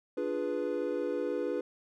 triangle chord, D diminished seventh, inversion none, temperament equal, 293.7 / 349.2 / 415.3 / 493.9 Hz, D4 / F4 / Ab4 / Cb5, 0 / 0 / 0 / 0 cents, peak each -35 / -35 / -34 / -32 dBFS, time 0.17-1.61 s, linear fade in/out 5 ms, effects none

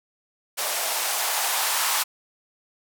violet noise with band-pass filter sweep, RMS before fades -25 dBFS, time 0.57-2.04 s, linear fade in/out 20 ms, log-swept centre 620 to 960 Hz, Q 2.3, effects none

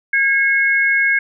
sine tone pair together, 1632 / 2178 Hz, G#6 / C#7, -31 / -31 cents, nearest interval perfect fourth, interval 500 cents, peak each -15 dBFS, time 0.13-1.19 s, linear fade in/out 5 ms, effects none

